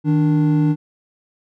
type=tone pair together; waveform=triangle; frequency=156.11 / 294.7 Hz; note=D#3 / D4; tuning=+6 / +6 cents; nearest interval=major seventh; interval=1100 cents; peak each=-13 / -15 dBFS; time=0.04-0.76 s; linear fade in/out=50 ms; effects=none